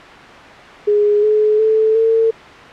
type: tone with pitch steps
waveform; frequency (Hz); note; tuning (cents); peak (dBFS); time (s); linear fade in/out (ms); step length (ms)
sine; 415.3 / 426.5 / 438 / 449.8; G#4 / G#4 / A4 / A4; 0 / +46 / -8 / +38; -10; 0.87-2.31; 10; 360
effects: white hiss -35 dBFS RMS until 2.72 s + low-pass 2000 Hz 12 dB/octave